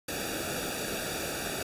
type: noise with comb filter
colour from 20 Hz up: pink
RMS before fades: -34 dBFS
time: 0.08-1.63 s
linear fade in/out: 5 ms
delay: 0.96 ms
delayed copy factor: -0.9
effects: resampled to 32000 Hz